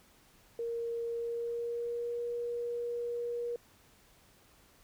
sine tone with pitch glide, 466.2 to 476.3 Hz, A#4 to A#4, 0 to +37 cents, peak -33 dBFS, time 0.59-3.56 s, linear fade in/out 2 ms, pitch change +37 cents, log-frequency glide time 1.07-2.23 s, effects pink hiss -63 dBFS RMS until 4.83 s

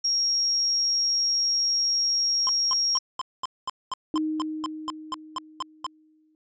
sine tone, 5588 Hz, F8, in tune, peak -21 dBFS, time 0.04-2.99 s, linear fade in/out 10 ms
square tone bursts, 1041 Hz, C6, 9 cents flat, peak -27 dBFS, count 15, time 2.47-5.865 s, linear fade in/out 0 ms, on 21 ms, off 220 ms
sine tone with exponential decay, 311.1 Hz, D#4, in tune, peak -22 dBFS, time 4.14-6.35 s, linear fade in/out 1 ms, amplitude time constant 480 ms
effects resampled to 16000 Hz

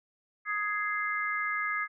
harmonic tone, 416.6 Hz, G#4, 5 cents sharp, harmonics 3 / 4 / 5, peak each -33 / -33 / -33 dBFS, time 0.45-1.88 s, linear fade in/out 50 ms, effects none

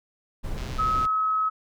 brown noise, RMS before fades -31 dBFS, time 0.43-1.07 s, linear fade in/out 20 ms
click train, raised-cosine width 0.2 ms, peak -24 dBFS, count 61, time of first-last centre 0.58-1.052 s, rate 127 Hz
sine tone, 1282 Hz, E6, 49 cents flat, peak -21 dBFS, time 0.78-1.5 s, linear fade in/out 20 ms
effects none

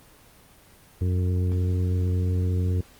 harmonic tone, 90.8 Hz, F#2, 32 cents flat, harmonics 1 / 2 / 3 / 4 / 5, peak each -21 / -33 / -36 / -38 / -38 dBFS, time 1.01-2.81 s, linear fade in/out 5 ms, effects pink hiss -53 dBFS RMS until 2.99 s + Opus 24 kbps

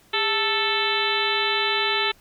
harmonic tone with a mistuned harmonic, 440 Hz, A4, in tune, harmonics 1 / 2 / 3 / 4 / 5 / 6 / 7 / 8 / 9, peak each -29 / -29 / -29 / -29 / -29 / -29 / -29 / -29 / -29 dBFS, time 0.13-2.12 s, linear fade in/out 10 ms, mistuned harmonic 1, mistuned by -130 cents, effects pink hiss -56 dBFS RMS until 2.2 s

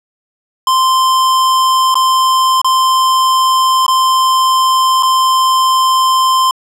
square tone with dropouts, 1042 Hz, C6, 7 cents flat, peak -9 dBFS, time 0.67-6.51 s, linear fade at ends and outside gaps 2 ms, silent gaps 1.943-1.954 / 2.616-2.645 / 3.865-3.88 / 5.026-5.031 s, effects low-pass 11000 Hz 12 dB/octave

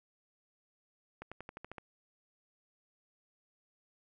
accelerating click train, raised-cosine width 0.5 ms, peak -29 dBFS, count 8, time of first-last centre 1.22-1.782 s, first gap 96 ms, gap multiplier 0.94, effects none

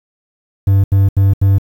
triangle tone bursts, 98 Hz, G2, in tune, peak -5 dBFS, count 4, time 0.67-1.584 s, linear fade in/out 5 ms, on 170 ms, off 78 ms, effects 7-bit

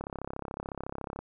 click train, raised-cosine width 1 ms, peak -22 dBFS, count 41, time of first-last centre 0.01-1.19 s, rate 33.9 Hz, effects none

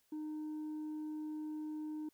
triangle tone with tanh clipping, 306.8 Hz, D#4, 24 cents flat, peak -40 dBFS, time 0.12-2.09 s, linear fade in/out 5 ms, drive 7 dB, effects white hiss -75 dBFS RMS until 2.13 s

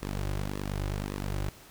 sawtooth tone with flanger, 49.53 Hz, G1, 19 cents sharp, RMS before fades -33 dBFS, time 0.02-1.49 s, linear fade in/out 0 ms, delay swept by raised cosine 1.3 to 4.5 ms, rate 1.8 Hz, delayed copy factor -0.8, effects pink hiss -52 dBFS RMS until 1.7 s

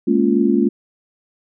sine chord, Bb minor seventh, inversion third, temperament just, 209.8 / 233.1 / 279.7 / 349.6 Hz, Ab3 / Bb3 / Db4 / F4, +18 / 0 / +16 / +2 cents, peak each -18 dBFS, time 0.07-0.69 s, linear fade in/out 10 ms, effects none

